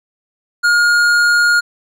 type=tone with tanh clipping; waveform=triangle; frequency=1425 Hz; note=F6; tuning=34 cents sharp; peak=-11 dBFS; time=0.63-1.61 s; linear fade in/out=20 ms; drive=16 dB; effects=none